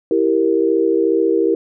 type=chord; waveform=sine; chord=E diminished; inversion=none; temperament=equal; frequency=329.6 / 392 / 466.2 Hz; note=E4 / G4 / Bb4; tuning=0 / 0 / 0 cents; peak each=-17 dBFS; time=0.11-1.55 s; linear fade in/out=2 ms; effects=none